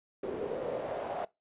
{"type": "noise with band-pass filter sweep", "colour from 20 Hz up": "pink", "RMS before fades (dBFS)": -36, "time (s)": [0.23, 1.25], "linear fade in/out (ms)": 5, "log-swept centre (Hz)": [400, 690], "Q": 4.1, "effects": ["noise-tail reverb RT60 0.2 s tail -21 dB re dry", "resampled to 8000 Hz"]}